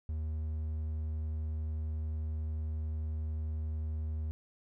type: tone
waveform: triangle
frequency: 77.8 Hz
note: D#2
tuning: in tune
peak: -31 dBFS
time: 0.09-4.31 s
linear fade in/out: 0 ms
effects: none